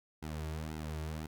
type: tone with flanger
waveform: sawtooth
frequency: 77.78 Hz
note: D#2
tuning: in tune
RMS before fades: -40 dBFS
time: 0.22-1.27 s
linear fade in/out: 10 ms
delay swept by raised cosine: 1.7 to 4 ms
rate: 1.9 Hz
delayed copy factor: -1
effects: none